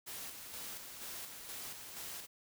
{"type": "noise with tremolo", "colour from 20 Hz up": "white", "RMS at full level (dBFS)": -45, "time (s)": [0.06, 2.27], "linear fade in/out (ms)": 20, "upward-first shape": "square", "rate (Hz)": 2.1, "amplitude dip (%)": 40, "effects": []}